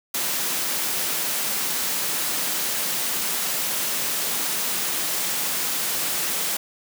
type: high-pass noise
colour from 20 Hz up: white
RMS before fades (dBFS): -25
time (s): 0.14-6.57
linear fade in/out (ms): 5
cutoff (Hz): 140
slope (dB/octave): 24
effects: none